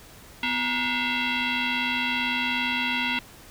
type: tone with frequency modulation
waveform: sine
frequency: 347.3 Hz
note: F4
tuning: 10 cents flat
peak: -23 dBFS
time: 0.43-3.19 s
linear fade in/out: 2 ms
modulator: 597 Hz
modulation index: 5.4
effects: pink hiss -48 dBFS RMS until 3.5 s